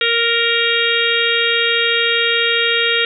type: harmonic tone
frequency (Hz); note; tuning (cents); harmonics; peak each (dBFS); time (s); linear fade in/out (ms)
466.2; A#4; 0; 1 / 3 / 4 / 5 / 6 / 7 / 8; -21 / -21 / -21 / -21 / -21 / -21 / -21; 0.01-3.05; 2
effects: none